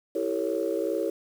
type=chord; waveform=sine; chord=E diminished seventh; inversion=none; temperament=equal with one note detuned; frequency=329.6 / 392 / 454.5 / 554.4 Hz; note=E4 / G4 / Bb4 / Db5; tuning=0 / 0 / -44 / 0 cents; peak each=-30 dBFS; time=0.15-1.1 s; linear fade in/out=5 ms; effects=tanh soft clip ceiling -16 dBFS + 8-bit